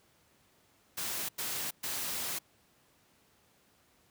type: noise bursts at uneven times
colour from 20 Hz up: white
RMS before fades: -36 dBFS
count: 3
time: 0.97-1.29 / 1.38-1.71 / 1.83-2.39 s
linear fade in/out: 10 ms
effects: pink hiss -67 dBFS RMS until 4.1 s + high-pass 80 Hz 12 dB/octave